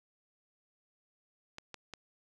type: clicks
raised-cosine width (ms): 0.2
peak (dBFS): -26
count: 3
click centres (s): 1.584 / 1.743 / 1.937
effects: none